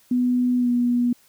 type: tone with pitch glide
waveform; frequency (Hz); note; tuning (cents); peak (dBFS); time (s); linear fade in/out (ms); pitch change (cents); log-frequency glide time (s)
sine; 247.9 to 242.8; B3 to B3; +7 to -29; -17; 0.11-1.13; 5; -36; 0.58-0.69
effects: white hiss -57 dBFS RMS until 1.28 s